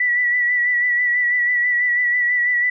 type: tone with vibrato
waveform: sine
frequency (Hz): 1956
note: B6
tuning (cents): -17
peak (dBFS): -15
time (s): 0-2.7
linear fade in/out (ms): 5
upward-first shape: sine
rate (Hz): 6.1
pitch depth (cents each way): 31
effects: none